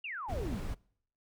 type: exponential sweep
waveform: sine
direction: down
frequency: 2900 to 169.1 Hz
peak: -37 dBFS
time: 0.04-0.6 s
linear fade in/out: 5 ms
type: noise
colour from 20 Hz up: brown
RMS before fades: -37 dBFS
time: 0.28-0.75 s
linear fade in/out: 20 ms
effects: noise-tail reverb RT60 0.6 s tail -24 dB re dry